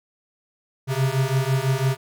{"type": "beating tone pair", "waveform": "square", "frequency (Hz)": [130.1, 136.1], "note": ["C3", "C#3"], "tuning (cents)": [-9, -31], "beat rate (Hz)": 6, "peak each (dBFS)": -23, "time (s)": [0.87, 1.97], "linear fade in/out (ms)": 50, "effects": []}